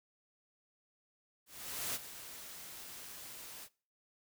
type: noise with ADSR envelope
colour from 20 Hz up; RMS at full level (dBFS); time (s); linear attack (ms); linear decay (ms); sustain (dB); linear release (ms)
white; -37; 1.46-3.69; 490; 27; -12; 57
effects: noise-tail reverb RT60 0.4 s tail -22 dB re dry